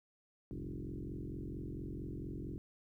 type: tone with frequency modulation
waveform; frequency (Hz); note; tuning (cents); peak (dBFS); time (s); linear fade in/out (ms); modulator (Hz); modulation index
sine; 100; G2; +35; -40; 0.51-2.58; 0; 44.4; 5.9
effects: 13-bit